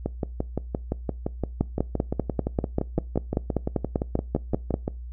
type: two click trains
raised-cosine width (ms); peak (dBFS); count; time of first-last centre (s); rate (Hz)
2; -12 / -9; 29 / 17; 0.06-4.879 / 1.61-4.741; 5.81 / 5.11
effects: noise-tail reverb RT60 0.3 s tail -23 dB re dry + added 60 Hz sine -34 dBFS peak until 5.12 s